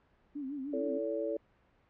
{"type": "tone with vibrato", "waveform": "sine", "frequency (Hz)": 277.2, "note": "C#4", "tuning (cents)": 0, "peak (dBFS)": -36, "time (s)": [0.35, 0.99], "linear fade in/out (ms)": 10, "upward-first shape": "sine", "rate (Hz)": 6.5, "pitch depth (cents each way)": 110}
{"type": "chord", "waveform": "sine", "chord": "A major", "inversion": "second", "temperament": "equal with one note detuned", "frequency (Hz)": [329.6, 440, 569], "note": ["E4", "A4", "C#5"], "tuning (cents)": [0, 0, 45], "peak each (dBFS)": [-38, -36, -35], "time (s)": [0.73, 1.37], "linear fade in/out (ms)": 5}
{"effects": ["pink hiss -68 dBFS RMS until 1.89 s", "low-pass 2000 Hz 12 dB/octave"]}